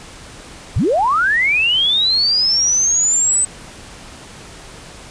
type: linear sweep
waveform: sine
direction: up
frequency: 56 to 8120 Hz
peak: -12 dBFS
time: 0.76-3.45 s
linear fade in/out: 5 ms
effects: pink hiss -37 dBFS RMS until 5.1 s + resampled to 22050 Hz